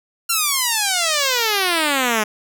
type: exponential sweep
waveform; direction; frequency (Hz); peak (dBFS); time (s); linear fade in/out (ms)
5% pulse; down; 1396.9 to 207.7; -5; 0.29-2.24; 10
effects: none